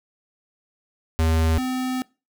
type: tone pair in turn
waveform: square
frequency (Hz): 80.7 / 256.2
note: E2 / C4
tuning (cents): -36 / -36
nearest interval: octave + minor sixth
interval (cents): 2000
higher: second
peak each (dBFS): -18 / -24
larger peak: first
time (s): 1.19-1.58 / 1.58-2.02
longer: second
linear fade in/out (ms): 0
effects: noise-tail reverb RT60 0.3 s tail -23 dB re dry